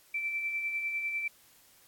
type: tone with tremolo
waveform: sine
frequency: 2334 Hz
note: D7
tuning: 11 cents flat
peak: -29 dBFS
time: 0.14-1.28 s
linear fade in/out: 5 ms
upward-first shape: sine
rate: 10 Hz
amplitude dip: 40%
effects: white hiss -61 dBFS RMS until 1.87 s + AAC 64 kbps